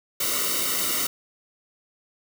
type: noise with comb filter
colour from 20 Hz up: white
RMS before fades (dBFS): -25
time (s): 0.2-1.07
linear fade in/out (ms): 5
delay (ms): 1.2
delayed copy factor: -0.9
effects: none